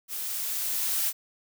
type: noise with level ramp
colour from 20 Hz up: blue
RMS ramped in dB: -34 to -26 dBFS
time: 0.08-1.13 s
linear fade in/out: 50 ms
effects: none